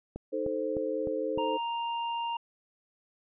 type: click train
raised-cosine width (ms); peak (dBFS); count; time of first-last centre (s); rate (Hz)
2; -24; 5; 0.16-1.376; 3.29
type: chord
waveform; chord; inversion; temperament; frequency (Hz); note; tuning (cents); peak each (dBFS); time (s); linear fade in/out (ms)
sine; A diminished; second; equal; 311.1 / 440 / 523.3; Eb4 / A4 / C5; 0 / 0 / 0; -35 / -33 / -32; 0.32-1.58; 20
type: tone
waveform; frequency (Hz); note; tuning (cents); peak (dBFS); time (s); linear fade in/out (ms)
square; 933; A#5; +1; -31; 1.38-2.37; 5
effects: resampled to 8000 Hz